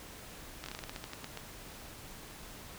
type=slowing click train; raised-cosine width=0.2 ms; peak=-23 dBFS; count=13; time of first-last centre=0.64-1.374 s; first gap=21 ms; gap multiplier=1.18; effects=pink hiss -49 dBFS RMS until 2.78 s